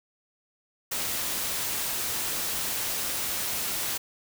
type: noise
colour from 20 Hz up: white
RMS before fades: -30 dBFS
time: 0.91-3.98 s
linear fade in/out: 10 ms
effects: none